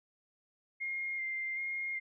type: tone with vibrato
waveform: sine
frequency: 2116 Hz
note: C7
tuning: 19 cents sharp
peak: -34 dBFS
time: 0.8-2 s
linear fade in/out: 20 ms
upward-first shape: square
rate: 1.3 Hz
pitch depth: 16 cents each way
effects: none